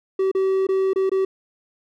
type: tone with dropouts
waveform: triangle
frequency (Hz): 382.8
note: G4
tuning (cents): -41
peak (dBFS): -15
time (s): 0.19-1.25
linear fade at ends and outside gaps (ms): 5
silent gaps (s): 0.315-0.349 / 0.669-0.688 / 0.934-0.959 / 1.095-1.116
effects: none